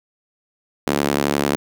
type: tone with high-pass filter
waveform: sawtooth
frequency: 71.5 Hz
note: D2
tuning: 46 cents flat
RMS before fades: -20 dBFS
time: 0.87-1.56 s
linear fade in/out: 0 ms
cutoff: 270 Hz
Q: 1.1
effects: none